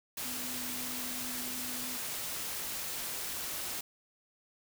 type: tone in noise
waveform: sine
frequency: 249.8 Hz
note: B3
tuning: 20 cents sharp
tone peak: -45 dBFS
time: 0.25-1.97 s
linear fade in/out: 5 ms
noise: white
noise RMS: -38 dBFS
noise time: 0.17-3.81 s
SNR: -10 dB
effects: none